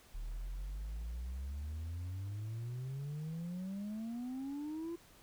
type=exponential sweep; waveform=sine; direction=up; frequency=37.11 to 344 Hz; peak=-36 dBFS; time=0.14-4.96 s; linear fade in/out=10 ms; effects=tanh soft clip ceiling -38 dBFS + pink hiss -62 dBFS RMS until 5.22 s